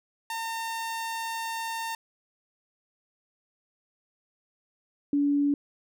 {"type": "tone pair in turn", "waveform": ["sawtooth", "sine"], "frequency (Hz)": [909, 286.3], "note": ["A#5", "D4"], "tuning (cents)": [-44, -44], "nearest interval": "octave + minor sixth", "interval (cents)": 2000, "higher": "first", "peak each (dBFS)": [-27, -21], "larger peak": "second", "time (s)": [[0.3, 1.95], [5.13, 5.54]], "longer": "first", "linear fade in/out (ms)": 2, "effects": []}